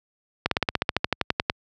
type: slowing click train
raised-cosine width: 0.3 ms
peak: -4 dBFS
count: 15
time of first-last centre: 0.46-1.499 s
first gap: 53 ms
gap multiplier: 1.05
effects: high-pass 60 Hz 12 dB/octave